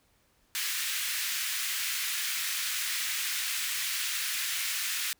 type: high-pass noise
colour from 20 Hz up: pink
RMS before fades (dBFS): -32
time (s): 0.55-5.13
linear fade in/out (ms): 0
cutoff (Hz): 1700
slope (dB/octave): 24
effects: pink hiss -68 dBFS RMS until 5.19 s